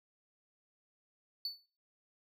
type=tone with exponential decay; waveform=triangle; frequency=4481 Hz; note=C#8; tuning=18 cents sharp; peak=-31 dBFS; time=1.45-1.66 s; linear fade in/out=2 ms; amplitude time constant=44 ms; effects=noise-tail reverb RT60 0.4 s tail -23 dB re dry